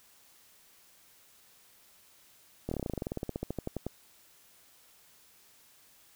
slowing click train, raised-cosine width 2 ms, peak -20 dBFS, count 23, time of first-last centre 2.69-3.866 s, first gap 24 ms, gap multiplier 1.07, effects white hiss -61 dBFS RMS until 6.15 s

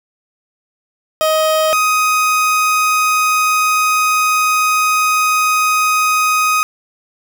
30% pulse tone pair in turn, 628 / 1253.4 Hz, D#5 / D#6, +16 / +12 cents, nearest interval octave, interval 1196 cents, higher second, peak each -9 dBFS, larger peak neither, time 1.21-1.73 / 1.73-6.63 s, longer second, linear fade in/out 0 ms, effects none

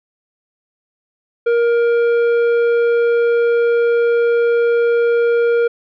triangle tone with tanh clipping, 470 Hz, A#4, 14 cents sharp, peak -13 dBFS, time 1.46-5.68 s, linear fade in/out 10 ms, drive 13 dB, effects none

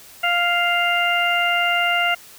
harmonic tone, 698.5 Hz, F5, in tune, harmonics 1 / 2 / 3 / 4, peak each -22 / -22 / -22 / -22 dBFS, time 0.23-2.15 s, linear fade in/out 10 ms, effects white hiss -44 dBFS RMS until 2.38 s

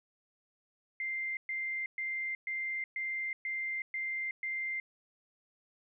sine tone bursts, 2093 Hz, C7, in tune, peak -33 dBFS, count 8, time 1-4.8 s, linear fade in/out 2 ms, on 370 ms, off 120 ms, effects none

